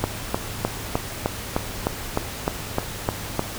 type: click train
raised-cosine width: 1 ms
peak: -6 dBFS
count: 12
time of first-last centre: 0.04-3.394 s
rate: 3.28 Hz
effects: added 104 Hz sine -39 dBFS peak until 3.58 s + pink hiss -33 dBFS RMS until 3.58 s